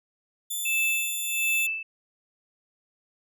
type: tone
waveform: 5% pulse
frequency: 3520 Hz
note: A7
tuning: in tune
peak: -21 dBFS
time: 0.5-1.67 s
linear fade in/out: 10 ms
type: tone with tremolo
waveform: sine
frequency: 2637 Hz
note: E7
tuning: in tune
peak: -22 dBFS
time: 0.65-1.83 s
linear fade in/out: 5 ms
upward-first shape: sine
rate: 1.4 Hz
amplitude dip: 85%
effects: none